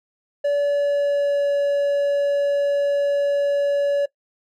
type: tone with pitch glide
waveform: triangle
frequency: 574 to 568.7 Hz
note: D5 to C#5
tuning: -40 to +44 cents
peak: -15 dBFS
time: 0.44-4.06 s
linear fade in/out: 10 ms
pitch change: -16 cents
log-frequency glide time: 0.55-1.52 s
effects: noise-tail reverb RT60 0.1 s tail -20 dB re dry